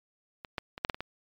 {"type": "clicks", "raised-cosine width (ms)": 0.3, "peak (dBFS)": [-25, -16, -24, -10, -12, -23, -18], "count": 7, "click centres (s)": [0.448, 0.582, 0.779, 0.849, 0.898, 0.945, 1.006], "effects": ["MP3 96 kbps"]}